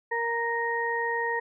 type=harmonic tone; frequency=466.2 Hz; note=A#4; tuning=in tune; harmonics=1 / 2 / 4; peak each=-31 / -30 / -29 dBFS; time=0.11-1.4 s; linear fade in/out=10 ms; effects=none